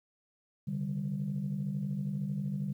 sine chord, C suspended second, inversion none, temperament equal with one note detuned, 134.03 / 146.83 / 196 Hz, C3 / D3 / G3, +42 / 0 / 0 cents, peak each -40 / -34 / -34 dBFS, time 0.67-2.73 s, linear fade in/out 10 ms, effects tanh soft clip ceiling -25 dBFS + 11-bit

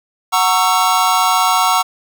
square chord, F# dominant seventh, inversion none, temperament just, 740 / 925 / 1110 / 1332 Hz, F#5 / A#5 / C#6 / E6, 0 / -14 / +2 / +18 cents, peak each -18 dBFS, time 0.32-1.83 s, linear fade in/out 20 ms, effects none

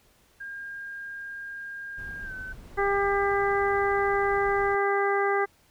sine tone with pitch glide, 1611 to 1523.2 Hz, G6 to F#6, +47 to +50 cents, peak -35 dBFS, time 0.4-2.53 s, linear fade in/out 10 ms, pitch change -97 cents, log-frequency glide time 2.23-2.33 s
brown noise, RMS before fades -43 dBFS, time 1.97-4.76 s, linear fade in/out 20 ms
harmonic tone, 399.4 Hz, G4, 32 cents sharp, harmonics 1 / 2 / 3 / 4 / 5, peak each -25 / -28 / -30 / -31 / -32 dBFS, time 2.77-5.46 s, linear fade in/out 20 ms
effects pink hiss -62 dBFS RMS until 5.7 s

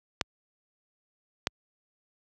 clicks, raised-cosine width 0.2 ms, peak -7 dBFS, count 2, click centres 0.212 / 1.471 s, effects high-pass 60 Hz 12 dB/octave

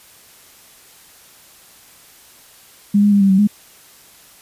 sine tone with pitch steps, 203.5 / 205.8 / 201.7 / 195.9 / 190.6 / 207.2 Hz, G#3 / G#3 / G3 / G3 / G3 / G#3, -35 / -16 / +50 / -1 / -48 / -4 cents, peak -9 dBFS, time 2.94-3.474 s, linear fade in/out 10 ms, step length 89 ms, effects white hiss -46 dBFS RMS until 4.41 s + resampled to 32000 Hz

